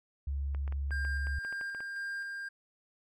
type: tone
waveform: sine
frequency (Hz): 69.7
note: C#2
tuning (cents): +10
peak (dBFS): -31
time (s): 0.27-1.39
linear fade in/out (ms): 5
type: clicks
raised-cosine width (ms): 0.5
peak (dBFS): -32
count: 11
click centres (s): 0.548 / 0.678 / 0.724 / 0.908 / 1.05 / 1.27 / 1.449 / 1.526 / 1.612 / 1.748 / 1.805
type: tone with tremolo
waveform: triangle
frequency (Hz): 1600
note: G6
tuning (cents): +35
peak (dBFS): -33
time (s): 0.91-2.49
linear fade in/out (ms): 10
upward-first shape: square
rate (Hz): 1.9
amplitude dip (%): 25
effects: none